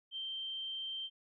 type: tone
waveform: sine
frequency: 3136 Hz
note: G7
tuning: in tune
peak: -38 dBFS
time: 0.11-1.1 s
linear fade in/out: 50 ms
effects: none